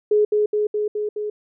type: tone with echo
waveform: sine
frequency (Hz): 420.7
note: G#4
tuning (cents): +22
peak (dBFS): -13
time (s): 0.11-0.25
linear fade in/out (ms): 5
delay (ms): 210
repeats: 5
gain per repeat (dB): -2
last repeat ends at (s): 1.3
effects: none